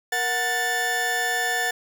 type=tone cluster; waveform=40% pulse; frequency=469.4 / 737 / 1766 Hz; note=A#4 / F#5 / A6; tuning=+12 / -7 / +6 cents; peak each=-32 / -27 / -23 dBFS; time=0.12-1.71 s; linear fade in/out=5 ms; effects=8-bit